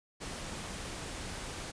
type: noise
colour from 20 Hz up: pink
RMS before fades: -41 dBFS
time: 0.2-1.72 s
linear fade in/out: 20 ms
effects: resampled to 22050 Hz